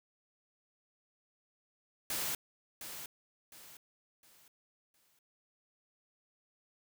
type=noise with echo; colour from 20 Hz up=white; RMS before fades=-36 dBFS; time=2.1-2.35 s; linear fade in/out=2 ms; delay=710 ms; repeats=4; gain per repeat=-9 dB; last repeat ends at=5.19 s; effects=none